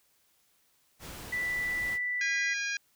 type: noise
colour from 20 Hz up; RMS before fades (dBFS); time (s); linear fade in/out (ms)
pink; -44; 0.99-1.99; 50
type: tone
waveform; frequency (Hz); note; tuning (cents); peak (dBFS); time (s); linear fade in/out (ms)
sine; 1975.5; B6; 0; -29; 1.32-2.54; 10
type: harmonic tone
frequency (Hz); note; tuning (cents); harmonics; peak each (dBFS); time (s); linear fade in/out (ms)
815; G#5; -33; 2 / 3 / 4 / 5 / 6 / 7 / 8; -33 / -35 / -46 / -43 / -44 / -41 / -47; 2.21-2.77; 2
effects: white hiss -69 dBFS RMS until 2.95 s